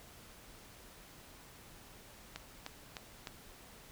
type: click train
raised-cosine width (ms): 0.2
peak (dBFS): -24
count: 4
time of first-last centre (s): 2.36-3.272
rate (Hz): 3.29
effects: pink hiss -56 dBFS RMS until 3.91 s